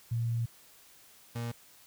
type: tone pair in turn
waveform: sine / 35% pulse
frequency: 116.54 / 117.89 Hz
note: A#2 / A#2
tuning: 0 / +20 cents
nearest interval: unison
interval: 20 cents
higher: second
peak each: -28 / -32 dBFS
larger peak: first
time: 0.11-0.46 / 1.35-1.52 s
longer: first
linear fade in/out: 10 ms
effects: white hiss -58 dBFS RMS until 1.86 s